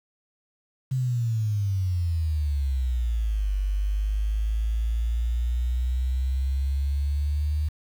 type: exponential two-way sweep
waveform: sine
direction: down then up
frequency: 132.5 to 48.41 to 76.1 Hz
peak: -22 dBFS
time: 0.91-7.69 s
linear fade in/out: 10 ms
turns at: 3.56 s
effects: 8-bit